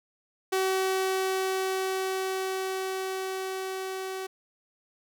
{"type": "tone with level ramp", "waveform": "sawtooth", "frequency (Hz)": 379.4, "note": "F#4", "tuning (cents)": 43, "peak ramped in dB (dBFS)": [-20, -29], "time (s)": [0.52, 4.27], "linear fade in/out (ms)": 10, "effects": []}